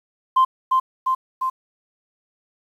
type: tone with echo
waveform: sine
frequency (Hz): 1043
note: C6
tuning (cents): -6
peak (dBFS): -10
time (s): 0.36-0.45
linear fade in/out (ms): 10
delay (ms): 350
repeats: 3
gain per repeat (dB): -3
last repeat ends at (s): 1.5
effects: tanh soft clip ceiling -9 dBFS + 8-bit